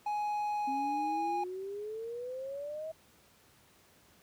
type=tone with pitch glide; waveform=triangle; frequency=835 to 821.6 Hz; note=G#5 to G#5; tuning=+9 to -19 cents; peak=-29 dBFS; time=0.06-1.44 s; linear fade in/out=5 ms; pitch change=-28 cents; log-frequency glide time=0.54-1.32 s
type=exponential sweep; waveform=sine; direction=up; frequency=264.2 to 646 Hz; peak=-37 dBFS; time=0.67-2.92 s; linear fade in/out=10 ms
effects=pink hiss -63 dBFS RMS until 4.22 s + high-pass 80 Hz 12 dB/octave